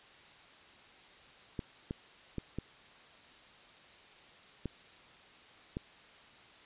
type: clicks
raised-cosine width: 3 ms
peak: -23 dBFS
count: 6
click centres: 1.592 / 1.909 / 2.383 / 2.586 / 4.657 / 5.769 s
effects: white hiss -57 dBFS RMS until 6.65 s + resampled to 8000 Hz